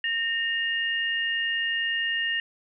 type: tone pair together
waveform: sine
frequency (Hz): 1839 / 2830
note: A#6 / F7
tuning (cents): -24 / +22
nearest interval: perfect fifth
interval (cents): 746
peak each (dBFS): -26 / -28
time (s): 0.04-2.4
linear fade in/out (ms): 2
effects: none